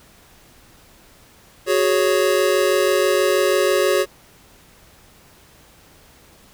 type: chord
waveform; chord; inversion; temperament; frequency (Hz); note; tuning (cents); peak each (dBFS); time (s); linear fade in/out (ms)
square; F# suspended second; none; just; 370 / 416.2 / 555; F#4 / G#4 / C#5; 0 / +4 / +2; -20 / -21 / -20; 1.66-4.06; 50
effects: pink hiss -50 dBFS RMS until 6.53 s